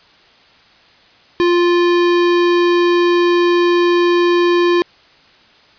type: tone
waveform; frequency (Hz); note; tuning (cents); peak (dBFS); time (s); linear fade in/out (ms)
square; 349.2; F4; 0; -11; 1.4-4.82; 0
effects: white hiss -48 dBFS RMS until 5.78 s + resampled to 11025 Hz